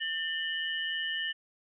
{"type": "tone cluster", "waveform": "sine", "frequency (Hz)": [1796, 2923, 3086], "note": ["A6", "F#7", "G7"], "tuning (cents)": [35, -22, -28], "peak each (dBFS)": [-33, -35, -39], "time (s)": [0, 1.33], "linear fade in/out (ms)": 20, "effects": []}